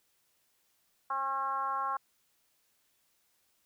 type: tone with frequency modulation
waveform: sine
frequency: 1083 Hz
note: C#6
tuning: 41 cents flat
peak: -30 dBFS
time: 1.1-1.97 s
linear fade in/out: 5 ms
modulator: 273 Hz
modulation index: 1
effects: white hiss -73 dBFS RMS until 3.65 s